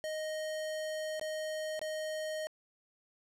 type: tone with dropouts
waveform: square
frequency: 622.3 Hz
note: D#5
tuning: in tune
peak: -36 dBFS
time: 0.04-2.47 s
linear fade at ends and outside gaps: 0 ms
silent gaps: 1.196-1.213 / 1.793-1.815 s
effects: low-pass 11000 Hz 12 dB/octave + 13-bit